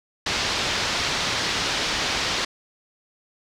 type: low-pass noise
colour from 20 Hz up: white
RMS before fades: -25 dBFS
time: 0.26-2.45 s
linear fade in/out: 5 ms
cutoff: 5200 Hz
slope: 24 dB/octave
effects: none